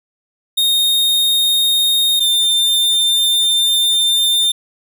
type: tone pair in turn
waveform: 45% pulse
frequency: 3703 / 3598 Hz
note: A#7 / A7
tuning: -12 / +38 cents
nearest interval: unison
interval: 50 cents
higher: first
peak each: -12 dBFS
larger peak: neither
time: 0.57-2.2 / 2.2-4.52 s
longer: second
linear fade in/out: 10 ms
effects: none